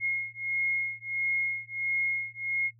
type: beating tone pair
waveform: sine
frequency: 2152 / 2153.5 Hz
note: C7 / C7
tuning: +48 / +49 cents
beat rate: 1.5 Hz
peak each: -31 dBFS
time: 0-2.71 s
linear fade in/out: 50 ms
effects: noise-tail reverb RT60 0.1 s tail -20 dB re dry + added 115 Hz sine -56 dBFS peak until 2.79 s